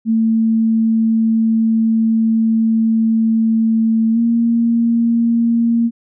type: tone with pitch glide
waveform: sine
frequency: 224 to 232.4 Hz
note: A3 to A#3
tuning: +31 to -5 cents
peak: -11 dBFS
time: 0.05-5.91 s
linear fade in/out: 50 ms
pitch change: +64 cents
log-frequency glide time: 4.13-4.18 s
effects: none